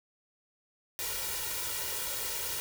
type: noise with comb filter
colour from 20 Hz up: white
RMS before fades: -35 dBFS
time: 0.99-2.6 s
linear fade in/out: 0 ms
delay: 2.1 ms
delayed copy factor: +1
effects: none